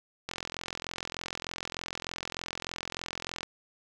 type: click train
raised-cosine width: 0.2 ms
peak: -17 dBFS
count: 137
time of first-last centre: 0.29-3.431 s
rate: 43.3 Hz
effects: none